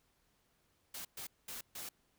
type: noise bursts at uneven times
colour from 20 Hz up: white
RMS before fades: -45 dBFS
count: 4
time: 0.94-1.05 / 1.17-1.27 / 1.48-1.61 / 1.75-1.89 s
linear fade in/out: 5 ms
effects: pink hiss -75 dBFS RMS until 2.18 s